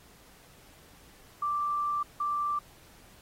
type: tone pair in turn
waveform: sine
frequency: 1174.7 / 1174.7 Hz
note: D6 / D6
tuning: 0 / 0 cents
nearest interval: unison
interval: 0 cents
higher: neither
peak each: -27 dBFS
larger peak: neither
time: 1.42-2.03 / 2.2-2.59 s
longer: first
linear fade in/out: 5 ms
effects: pink hiss -57 dBFS RMS until 3.21 s + AAC 48 kbps